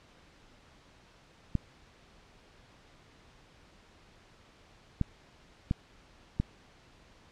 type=clicks; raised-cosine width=5 ms; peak=-15 dBFS; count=4; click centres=1.553 / 5.013 / 5.711 / 6.4 s; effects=pink hiss -59 dBFS RMS until 7.31 s + low-pass 5000 Hz 12 dB/octave